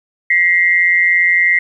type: tone pair together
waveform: sine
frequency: 1918.6 / 2096 Hz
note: A#6 / C7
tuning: +49 / +2 cents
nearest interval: major second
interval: 153 cents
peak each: -12 dBFS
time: 0.3-1.59 s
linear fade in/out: 5 ms
effects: 8-bit